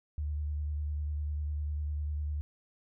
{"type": "tone with vibrato", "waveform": "sine", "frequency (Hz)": 74.4, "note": "D2", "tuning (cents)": 23, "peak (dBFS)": -31, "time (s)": [0.18, 2.41], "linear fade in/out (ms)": 0, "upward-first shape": "triangle", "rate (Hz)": 10, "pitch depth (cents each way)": 32, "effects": []}